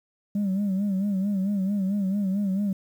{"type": "tone with vibrato", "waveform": "sine", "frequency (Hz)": 196.8, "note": "G3", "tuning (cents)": 7, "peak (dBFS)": -20, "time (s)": [0.35, 2.73], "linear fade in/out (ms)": 5, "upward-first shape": "sine", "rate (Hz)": 4.5, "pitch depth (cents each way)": 87, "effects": ["tanh soft clip ceiling -21 dBFS", "9-bit"]}